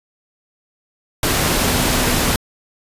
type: tone in noise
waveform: sine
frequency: 248.1 Hz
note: B3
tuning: 8 cents sharp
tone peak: -26 dBFS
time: 1.53-2.3 s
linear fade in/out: 2 ms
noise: pink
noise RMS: -17 dBFS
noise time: 1.23-2.36 s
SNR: -12 dB
effects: resampled to 32000 Hz